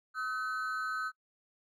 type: ring-modulated tone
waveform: triangle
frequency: 1396.9 Hz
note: F6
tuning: in tune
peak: -28 dBFS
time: 0.14-1.12 s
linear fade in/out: 50 ms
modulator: 117 Hz
effects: noise-tail reverb RT60 0.1 s tail -24 dB re dry